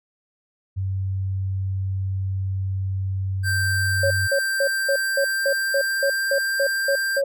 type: tone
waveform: sine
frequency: 95.7 Hz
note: G2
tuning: 41 cents flat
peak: -22 dBFS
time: 0.76-4.28 s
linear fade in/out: 20 ms
type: tone with pitch glide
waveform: square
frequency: 1568 to 1580.7 Hz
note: G6 to G6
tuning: 0 to +14 cents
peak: -22 dBFS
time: 3.43-7.22 s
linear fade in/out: 50 ms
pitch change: +14 cents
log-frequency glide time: 3.76-6.27 s
type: tone bursts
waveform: sine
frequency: 554.4 Hz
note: C#5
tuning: in tune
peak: -18 dBFS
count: 12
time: 4.03-7.24 s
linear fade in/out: 5 ms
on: 75 ms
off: 210 ms
effects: none